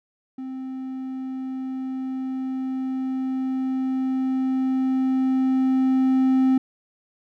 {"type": "tone with level ramp", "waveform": "triangle", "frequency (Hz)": 261.6, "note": "C4", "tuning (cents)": 0, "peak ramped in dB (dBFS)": [-28, -13], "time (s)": [0.38, 6.58], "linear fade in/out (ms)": 5, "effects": []}